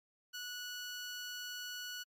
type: tone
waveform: 15% pulse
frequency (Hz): 1471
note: F#6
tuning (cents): -11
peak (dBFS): -35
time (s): 0.33-2.04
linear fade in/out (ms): 20
effects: MP3 64 kbps